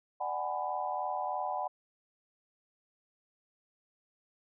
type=chord; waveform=sine; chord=G# half-diminished seventh; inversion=second; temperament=just; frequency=598 / 747.5 / 830.6 / 996.7 Hz; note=D5 / F#5 / G#5 / B5; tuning=+31 / +17 / 0 / +16 cents; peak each=-40 / -35 / -38 / -38 dBFS; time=0.2-1.68 s; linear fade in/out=10 ms; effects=none